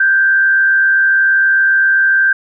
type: tone with frequency modulation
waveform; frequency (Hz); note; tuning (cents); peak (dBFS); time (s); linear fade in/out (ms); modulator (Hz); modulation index
sine; 1568; G6; 0; -8; 0-2.33; 5; 87; 0.47
effects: none